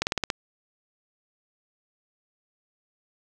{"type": "slowing click train", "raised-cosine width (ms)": 0.2, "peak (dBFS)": -7, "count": 6, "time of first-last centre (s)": [0.02, 0.302], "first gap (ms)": 49, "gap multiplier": 1.07, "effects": []}